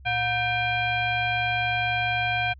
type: tone with frequency modulation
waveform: sine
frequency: 1557 Hz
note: G6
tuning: 12 cents flat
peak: -22 dBFS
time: 0.05-2.54 s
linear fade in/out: 20 ms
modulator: 836 Hz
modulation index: 1.6
effects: added 67 Hz sine -44 dBFS peak until 2.59 s